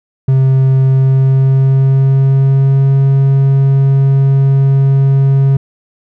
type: tone with pitch glide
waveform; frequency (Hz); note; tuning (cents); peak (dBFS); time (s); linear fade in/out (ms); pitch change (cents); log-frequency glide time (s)
triangle; 132.9 to 136.48; C3 to C#3; +27 to -27; -4; 0.28-5.57; 5; +46; 0.85-2.95
effects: none